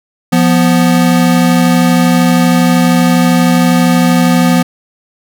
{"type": "tone pair together", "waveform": "square", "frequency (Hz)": [174.61, 247.3], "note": ["F3", "B3"], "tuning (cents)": [0, 3], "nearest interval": "tritone", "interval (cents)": 603, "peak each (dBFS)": -10, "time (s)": [0.32, 4.63], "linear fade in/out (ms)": 10, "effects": []}